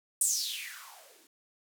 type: noise with band-pass filter sweep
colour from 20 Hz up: violet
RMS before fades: -35 dBFS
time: 0.21-1.27 s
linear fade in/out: 2 ms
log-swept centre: 9100 to 270 Hz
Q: 6.4
effects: none